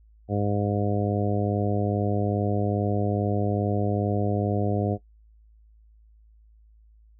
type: harmonic tone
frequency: 102.4 Hz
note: G#2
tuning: 24 cents flat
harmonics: 1 / 2 / 3 / 4 / 5 / 6 / 7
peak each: -26 / -29 / -31 / -32 / -33 / -34 / -34 dBFS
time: 0.28-4.98 s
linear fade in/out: 50 ms
effects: noise-tail reverb RT60 0.1 s tail -17 dB re dry + added 54 Hz sine -52 dBFS peak until 7.19 s